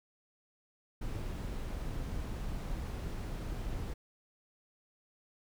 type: noise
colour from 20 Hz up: brown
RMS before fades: -38 dBFS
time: 1.01-3.94 s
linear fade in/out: 10 ms
effects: none